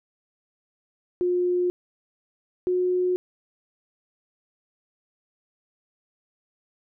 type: tone pair in turn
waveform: sine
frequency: 357.3 / 362.9 Hz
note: F4 / F#4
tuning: +40 / -34 cents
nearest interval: unison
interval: 26 cents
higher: second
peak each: -20 dBFS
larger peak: neither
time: 1.21-1.7 / 2.67-3.16 s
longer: neither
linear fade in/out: 0 ms
effects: none